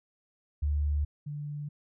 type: tone pair in turn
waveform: sine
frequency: 73.42 / 146.84 Hz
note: D2 / D3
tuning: 0 / 0 cents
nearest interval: octave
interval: 1200 cents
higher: second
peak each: -25 / -34 dBFS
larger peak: first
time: 0.62-1.05 / 1.26-1.69 s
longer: neither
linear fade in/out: 10 ms
effects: none